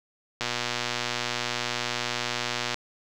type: click train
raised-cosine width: 0.2 ms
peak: -10 dBFS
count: 281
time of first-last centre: 0.41-2.743 s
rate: 120 Hz
effects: none